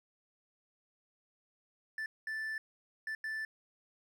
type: tone bursts at uneven times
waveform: triangle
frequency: 1760 Hz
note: A6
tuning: in tune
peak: -34 dBFS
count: 4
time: 1.98-2.06 / 2.27-2.58 / 3.07-3.15 / 3.24-3.45 s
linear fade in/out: 2 ms
effects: none